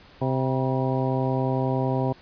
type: harmonic tone with a mistuned harmonic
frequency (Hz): 130.8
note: C3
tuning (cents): 0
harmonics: 1 / 2 / 3 / 4 / 5 / 6 / 7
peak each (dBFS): -25 / -28 / -30 / -31 / -32 / -33 / -33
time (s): 0.21-2.13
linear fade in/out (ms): 10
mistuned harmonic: 7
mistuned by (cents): +82
effects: pink hiss -51 dBFS RMS until 2.21 s + resampled to 11025 Hz